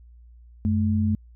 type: tone pair together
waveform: sine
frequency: 92.5 / 215.4 Hz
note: F#2 / A3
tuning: 0 / -37 cents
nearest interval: octave + minor third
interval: 1463 cents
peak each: -22 dBFS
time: 0.65-1.15 s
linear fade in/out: 0 ms
effects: added 59 Hz sine -46 dBFS peak until 1.35 s